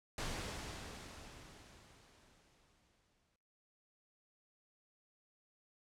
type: noise with exponential decay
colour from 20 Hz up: pink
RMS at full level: -40 dBFS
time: 0.18-3.36 s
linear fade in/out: 1 ms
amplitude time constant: 690 ms
effects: noise-tail reverb RT60 1.0 s tail -23 dB re dry + low-pass 8000 Hz 12 dB/octave